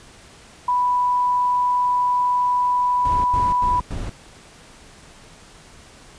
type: tone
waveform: sine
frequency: 987.8 Hz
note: B5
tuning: in tune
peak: -16 dBFS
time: 0.68-3.8 s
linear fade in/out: 5 ms
type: noise bursts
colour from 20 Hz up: brown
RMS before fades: -27 dBFS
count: 4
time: 3.05-4.095 s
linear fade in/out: 2 ms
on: 190 ms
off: 95 ms
effects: pink hiss -46 dBFS RMS until 6.18 s + resampled to 22050 Hz